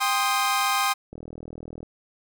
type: chord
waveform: sawtooth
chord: C minor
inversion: second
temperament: equal with one note detuned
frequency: 794 / 1046.5 / 1244.5 Hz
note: G5 / C6 / Eb6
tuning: +22 / 0 / 0 cents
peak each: -22 dBFS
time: 0-0.94 s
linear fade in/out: 20 ms
type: click train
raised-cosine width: 2 ms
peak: -26 dBFS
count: 29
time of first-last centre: 1.13-1.83 s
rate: 40 Hz
effects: none